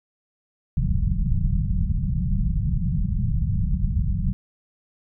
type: low-pass noise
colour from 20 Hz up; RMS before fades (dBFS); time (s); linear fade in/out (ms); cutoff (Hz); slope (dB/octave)
pink; -22; 0.77-4.33; 0; 200; 96
effects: none